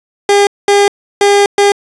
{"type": "tone bursts at uneven times", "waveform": "30% pulse", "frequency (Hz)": 404.3, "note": "G#4", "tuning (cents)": -46, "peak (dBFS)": -3, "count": 4, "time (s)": [[0.29, 0.47], [0.68, 0.88], [1.21, 1.46], [1.58, 1.72]], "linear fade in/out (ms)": 2, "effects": ["resampled to 22050 Hz", "7-bit"]}